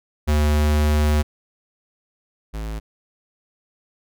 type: tone pair in turn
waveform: square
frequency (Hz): 75.1 / 54.16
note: D2 / A1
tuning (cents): +39 / -27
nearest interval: tritone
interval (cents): 566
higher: first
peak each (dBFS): -16 / -27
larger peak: first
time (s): 0.27-1.23 / 2.53-2.8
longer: first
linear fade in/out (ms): 20
effects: none